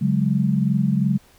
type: chord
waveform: sine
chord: C# suspended fourth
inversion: none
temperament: equal with one note detuned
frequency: 141.5 / 185 / 207.7 Hz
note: C#3 / F#3 / G#3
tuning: +36 / 0 / 0 cents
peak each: -21 dBFS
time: 0.01-1.18 s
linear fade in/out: 10 ms
effects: pink hiss -54 dBFS RMS until 1.38 s